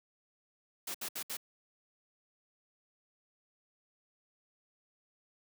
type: noise bursts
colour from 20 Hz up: white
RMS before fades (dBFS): -39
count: 4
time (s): 0.87-1.37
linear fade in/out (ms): 5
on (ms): 74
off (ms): 68
effects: high-pass 150 Hz 12 dB/octave